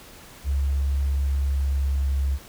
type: tone with pitch glide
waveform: sine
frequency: 69.3 to 68.42 Hz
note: C#2 to C#2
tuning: 0 to -22 cents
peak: -20 dBFS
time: 0.44-2.39 s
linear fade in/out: 50 ms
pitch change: -22 cents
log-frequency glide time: 0.69-2.2 s
effects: pink hiss -46 dBFS RMS until 2.48 s